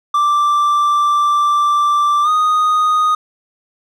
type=tone with pitch glide; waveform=triangle; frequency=1174.7 to 1241 Hz; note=D6 to D#6; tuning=0 to -5 cents; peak=-9 dBFS; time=0.14-3.15 s; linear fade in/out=5 ms; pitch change=+95 cents; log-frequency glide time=2.23-2.29 s; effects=none